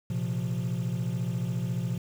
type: chord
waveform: triangle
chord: Bb suspended second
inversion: none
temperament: equal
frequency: 116.54 / 130.81 / 174.61 Hz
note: Bb2 / C3 / F3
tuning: 0 / 0 / 0 cents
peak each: -29 dBFS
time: 0.1-1.98 s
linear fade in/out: 5 ms
effects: tanh soft clip ceiling -21 dBFS + 8-bit